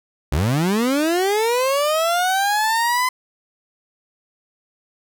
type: linear sweep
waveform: 30% pulse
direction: up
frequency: 61.74 to 1024 Hz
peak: -14 dBFS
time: 0.32-3.09 s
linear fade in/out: 5 ms
effects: none